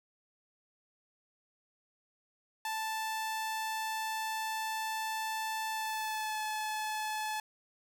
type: tone with pitch glide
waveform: sawtooth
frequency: 880 to 861.4 Hz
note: A5 to A5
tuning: 0 to -37 cents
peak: -30 dBFS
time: 2.65-7.4 s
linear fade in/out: 2 ms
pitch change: -37 cents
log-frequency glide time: 5.7-6.42 s
effects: none